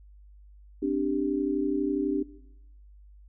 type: chord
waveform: sine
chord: C suspended second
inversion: none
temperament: equal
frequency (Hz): 261.6 / 293.7 / 392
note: C4 / D4 / G4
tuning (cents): 0 / 0 / 0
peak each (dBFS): -31 / -26 / -30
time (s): 0.82-2.23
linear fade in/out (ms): 10
effects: noise-tail reverb RT60 0.8 s tail -18 dB re dry + added 50 Hz sine -49 dBFS peak until 3.28 s